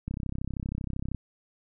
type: click train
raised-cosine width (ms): 5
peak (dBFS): -20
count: 36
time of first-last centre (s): 0.08-1.147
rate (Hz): 32.8
effects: none